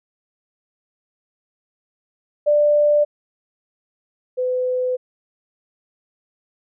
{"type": "tone pair in turn", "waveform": "sine", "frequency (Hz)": [591, 504.9], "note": ["D5", "B4"], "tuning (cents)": [11, 38], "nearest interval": "minor third", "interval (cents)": 273, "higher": "first", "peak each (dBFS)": [-12, -18], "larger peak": "first", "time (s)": [[2.46, 3.05], [4.37, 4.97]], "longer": "second", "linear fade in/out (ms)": 20, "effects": []}